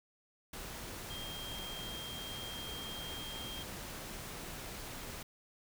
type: tone in noise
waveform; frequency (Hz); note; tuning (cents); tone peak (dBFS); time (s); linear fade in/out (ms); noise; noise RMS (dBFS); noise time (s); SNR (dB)
sine; 3208; G7; +39; -44; 1.1-3.63; 5; pink; -45; 0.53-5.23; -2
effects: none